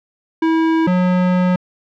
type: tone pair in turn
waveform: square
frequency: 324.2 / 181.43 Hz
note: E4 / F#3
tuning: -29 / -34 cents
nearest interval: minor seventh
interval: 1005 cents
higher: first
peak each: -13 dBFS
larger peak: neither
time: 0.42-0.87 / 0.87-1.56 s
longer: second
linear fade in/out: 5 ms
effects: low-pass 2000 Hz 12 dB/octave